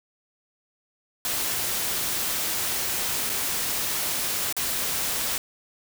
white noise with dropouts, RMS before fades -27 dBFS, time 1.25-5.38 s, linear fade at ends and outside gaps 1 ms, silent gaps 3.294-3.298 / 4.526-4.566 s, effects none

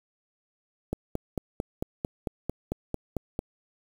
click train, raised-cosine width 2 ms, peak -15 dBFS, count 12, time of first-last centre 0.93-3.391 s, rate 4.47 Hz, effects 7-bit

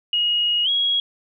sine tone with pitch glide, 2882 to 3311 Hz, F#7 to G#7, -46 to -6 cents, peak -17 dBFS, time 0.13-1 s, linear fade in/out 2 ms, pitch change +240 cents, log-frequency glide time 0.64-0.69 s, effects none

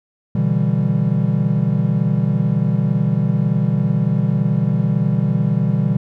triangle chord, E minor seventh, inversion second, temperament equal, 123.47 / 146.83 / 164.81 / 196 Hz, B2 / D3 / E3 / G3, 0 / 0 / 0 / 0 cents, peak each -18 dBFS, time 0.35-5.97 s, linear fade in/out 5 ms, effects none

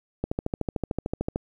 click train, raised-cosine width 2 ms, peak -13 dBFS, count 16, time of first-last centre 0.24-1.359 s, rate 13.4 Hz, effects 9-bit

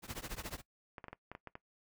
pink noise with tremolo, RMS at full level -40 dBFS, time 0.02-0.62 s, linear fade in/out 50 ms, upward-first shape triangle, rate 14 Hz, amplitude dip 100%
clicks, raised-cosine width 0.5 ms, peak -30 dBFS, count 8, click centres 0.982 / 1.042 / 1.083 / 1.13 / 1.316 / 1.351 / 1.473 / 1.554 s
effects noise-tail reverb RT60 0.1 s tail -19 dB re dry

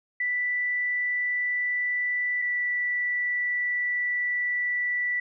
sine tone pair in turn, 1975 / 1964.3 Hz, B6 / B6, 0 / -10 cents, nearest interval unison, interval 10 cents, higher first, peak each -24 / -24 dBFS, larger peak neither, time 0.2-2.42 / 2.42-5.2 s, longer second, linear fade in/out 5 ms, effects none

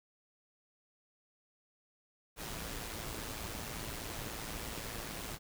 pink noise with amplitude modulation, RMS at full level -40 dBFS, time 2.36-5.39 s, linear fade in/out 50 ms, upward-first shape sine, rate 111 Hz, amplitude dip 50%, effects none

